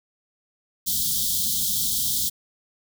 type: band-stop noise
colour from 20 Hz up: white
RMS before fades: -24 dBFS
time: 0.86-2.3 s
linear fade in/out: 20 ms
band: 250 to 3200 Hz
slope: 96 dB/octave
effects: none